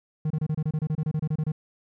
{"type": "tone bursts", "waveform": "triangle", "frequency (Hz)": 154.5, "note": "D#3", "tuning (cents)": -12, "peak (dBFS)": -21, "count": 16, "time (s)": [0.25, 1.519], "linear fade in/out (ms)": 5, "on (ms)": 54, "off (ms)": 27, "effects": []}